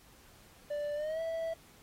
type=tone with pitch glide; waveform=triangle; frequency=587.3 to 655.4 Hz; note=D5 to E5; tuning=0 to -10 cents; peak=-31 dBFS; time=0.7-1.54 s; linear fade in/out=10 ms; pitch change=+190 cents; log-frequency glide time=0.95-1.21 s; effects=pink hiss -60 dBFS RMS until 1.82 s + AAC 48 kbps